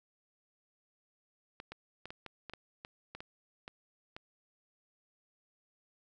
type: clicks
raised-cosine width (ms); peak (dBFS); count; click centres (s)
0.3; -28; 12; 1.601 / 1.72 / 2.056 / 2.105 / 2.263 / 2.497 / 2.536 / 2.849 / 3.15 / 3.205 / 3.679 / 4.165
effects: none